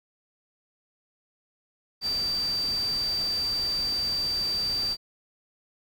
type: tone in noise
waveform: sine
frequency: 4661 Hz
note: D8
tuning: 14 cents flat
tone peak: -25 dBFS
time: 2.01-4.97 s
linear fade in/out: 50 ms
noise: pink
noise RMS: -40 dBFS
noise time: 2.01-4.97 s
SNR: +12 dB
effects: none